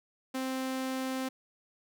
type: tone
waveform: sawtooth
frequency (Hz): 261.6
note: C4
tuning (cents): 0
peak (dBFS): -28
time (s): 0.34-1.29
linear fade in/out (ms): 10
effects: none